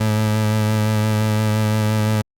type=tone with vibrato; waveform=30% pulse; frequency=107.8 Hz; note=A2; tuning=35 cents flat; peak=-13 dBFS; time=0-2.22 s; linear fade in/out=10 ms; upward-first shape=sine; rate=5.8 Hz; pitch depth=20 cents each way; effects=Opus 48 kbps